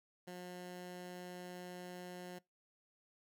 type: tone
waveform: 15% pulse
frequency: 179.5 Hz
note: F3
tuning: 48 cents sharp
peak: -40 dBFS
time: 0.27-2.39 s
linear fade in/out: 10 ms
effects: noise-tail reverb RT60 0.2 s tail -23 dB re dry